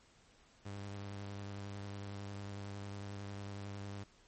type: tone with vibrato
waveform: sawtooth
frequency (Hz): 100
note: G2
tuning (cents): +35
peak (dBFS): -39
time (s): 0.65-4.04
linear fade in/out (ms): 10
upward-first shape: triangle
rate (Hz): 11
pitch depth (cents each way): 25
effects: pink hiss -66 dBFS RMS until 4.27 s + MP3 32 kbps

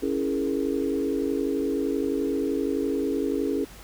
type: chord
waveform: sine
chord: A# half-diminished seventh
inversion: first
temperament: equal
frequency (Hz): 277.2 / 329.6 / 415.3 / 466.2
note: C#4 / E4 / G#4 / A#4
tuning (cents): 0 / 0 / 0 / 0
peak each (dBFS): -27 / -30 / -28 / -32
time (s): 0.02-3.65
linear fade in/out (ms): 10
effects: added 50 Hz sine -48 dBFS peak until 3.83 s + pink hiss -47 dBFS RMS until 3.83 s

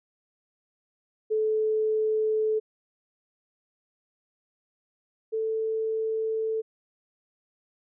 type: tone pair in turn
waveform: sine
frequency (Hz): 434.2 / 442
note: A4 / A4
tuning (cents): -23 / +8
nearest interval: unison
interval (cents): 31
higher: second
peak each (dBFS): -22 / -25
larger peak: first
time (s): 1.3-2.6 / 5.32-6.62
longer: neither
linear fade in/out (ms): 20
effects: none

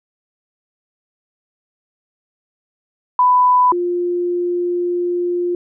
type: tone pair in turn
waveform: sine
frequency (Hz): 996 / 352.1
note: B5 / F4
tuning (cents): +14 / +14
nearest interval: octave + tritone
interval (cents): 1800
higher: first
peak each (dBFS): -9 / -16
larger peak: first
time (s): 3.19-3.72 / 3.72-5.55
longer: second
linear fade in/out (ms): 2
effects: none

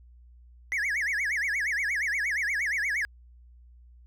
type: tone with vibrato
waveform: triangle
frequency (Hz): 1928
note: B6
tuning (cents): -42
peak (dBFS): -24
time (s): 0.72-3.05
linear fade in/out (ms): 0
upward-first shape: sine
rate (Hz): 8.5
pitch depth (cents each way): 280
effects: added 60 Hz sine -50 dBFS peak until 4.06 s

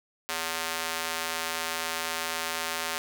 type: tone with high-pass filter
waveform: square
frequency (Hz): 82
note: E2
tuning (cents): -9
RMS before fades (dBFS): -32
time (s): 0.29-2.98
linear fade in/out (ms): 0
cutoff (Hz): 960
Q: 0.53
effects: none

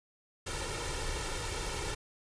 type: noise with comb filter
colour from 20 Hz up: pink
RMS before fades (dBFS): -36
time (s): 0.46-1.95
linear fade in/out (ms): 10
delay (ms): 2.2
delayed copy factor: +0.7
effects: resampled to 22050 Hz

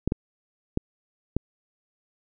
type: clicks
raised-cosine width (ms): 3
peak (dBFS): -10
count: 4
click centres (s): 0.076 / 0.121 / 0.774 / 1.366
effects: none

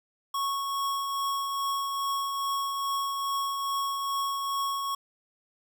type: tone with tremolo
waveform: square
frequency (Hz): 1104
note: C#6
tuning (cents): -7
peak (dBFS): -27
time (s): 0.34-4.95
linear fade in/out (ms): 5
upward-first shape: triangle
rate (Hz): 2.4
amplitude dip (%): 35
effects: none

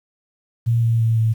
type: tone with pitch steps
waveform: sine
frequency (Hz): 116.54 / 115 / 113.48 / 111.99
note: A#2 / A#2 / A#2 / A2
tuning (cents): 0 / -23 / -46 / +31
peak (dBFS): -14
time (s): 0.66-1.34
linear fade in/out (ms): 20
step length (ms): 170
effects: 8-bit

